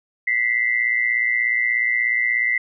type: tone pair together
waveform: sine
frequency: 1963.3 / 2080 Hz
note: B6 / C7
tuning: -11 / -11 cents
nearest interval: minor second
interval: 100 cents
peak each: -20 dBFS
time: 0.27-2.58 s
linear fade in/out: 5 ms
effects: none